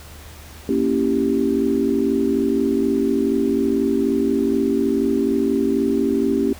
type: chord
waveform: sine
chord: A# diminished seventh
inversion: none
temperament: equal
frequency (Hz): 233.1 / 277.2 / 329.6 / 392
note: A#3 / C#4 / E4 / G4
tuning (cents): 0 / 0 / 0 / 0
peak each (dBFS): -22 / -20 / -25 / -21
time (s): 0.69-6.53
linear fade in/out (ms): 2
effects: added 76 Hz sine -40 dBFS peak until 6.59 s + pink hiss -42 dBFS RMS until 6.59 s